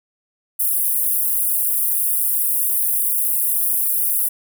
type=high-pass noise; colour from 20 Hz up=pink; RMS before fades=-19 dBFS; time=0.59-4.29 s; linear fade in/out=10 ms; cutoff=10000 Hz; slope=48 dB/octave; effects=none